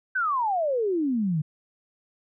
sine exponential sweep, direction down, 1568 to 145.3 Hz, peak -22 dBFS, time 0.15-1.42 s, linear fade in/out 10 ms, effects none

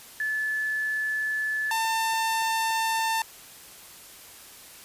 sine / sawtooth tone pair in turn, 1732 / 896.5 Hz, A6 / A5, -28 / +32 cents, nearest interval major seventh, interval 1140 cents, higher first, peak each -25 / -20 dBFS, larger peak second, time 0.2-1.71 / 1.71-3.22 s, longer neither, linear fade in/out 2 ms, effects white hiss -47 dBFS RMS until 4.84 s + resampled to 32000 Hz

